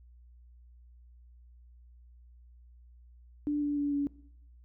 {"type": "tone with pitch steps", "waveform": "sine", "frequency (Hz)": [293.7, 290.7, 287.7, 284.7], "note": ["D4", "D4", "D4", "C#4"], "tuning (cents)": [0, -18, -36, 46], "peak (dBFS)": -27, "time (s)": [3.47, 4.07], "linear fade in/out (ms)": 0, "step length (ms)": 150, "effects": ["noise-tail reverb RT60 0.7 s tail -21 dB re dry", "added 60 Hz sine -53 dBFS peak until 4.64 s"]}